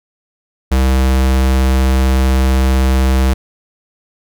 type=tone; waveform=square; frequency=65.41 Hz; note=C2; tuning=in tune; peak=-10 dBFS; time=0.71-3.34 s; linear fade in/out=10 ms; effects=none